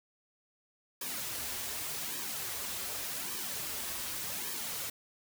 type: noise with flanger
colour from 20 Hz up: white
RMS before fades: -38 dBFS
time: 1.01-4.9 s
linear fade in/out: 5 ms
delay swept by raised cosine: 1.4 to 6.8 ms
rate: 0.86 Hz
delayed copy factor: -0.7
effects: none